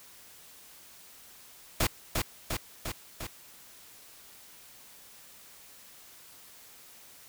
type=noise with echo; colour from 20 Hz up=pink; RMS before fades=-26 dBFS; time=1.8-1.87 s; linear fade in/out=5 ms; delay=350 ms; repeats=4; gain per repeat=-3 dB; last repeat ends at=3.27 s; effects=white hiss -53 dBFS RMS until 7.28 s